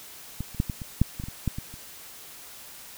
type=clicks; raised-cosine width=5 ms; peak=-18 / -30 / -10 / -17 / -23 / -6 / -21 / -21 / -24 / -12 / -20 / -30 dBFS; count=12; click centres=0.406 / 0.547 / 0.601 / 0.698 / 0.818 / 1.016 / 1.199 / 1.238 / 1.285 / 1.477 / 1.585 / 1.74 s; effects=white hiss -45 dBFS RMS until 2.97 s